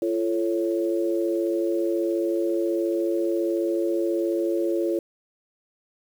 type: chord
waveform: sine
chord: F augmented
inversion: none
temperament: equal with one note detuned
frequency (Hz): 341.4 / 440 / 554.4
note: F4 / A4 / C#5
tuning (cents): -39 / 0 / 0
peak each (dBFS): -23 / -29 / -28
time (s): 0.02-4.99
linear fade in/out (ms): 2
effects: 8-bit